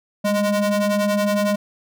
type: ring-modulated tone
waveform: square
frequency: 207.7 Hz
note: G#3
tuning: in tune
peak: -15 dBFS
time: 0.24-1.56 s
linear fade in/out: 10 ms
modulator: 410 Hz
effects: none